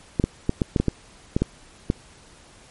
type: clicks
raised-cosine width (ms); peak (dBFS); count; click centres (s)
3; -6; 10; 0.198 / 0.24 / 0.494 / 0.618 / 0.762 / 0.8 / 0.883 / 1.365 / 1.42 / 1.901
effects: pink hiss -50 dBFS RMS until 2.7 s + MP3 48 kbps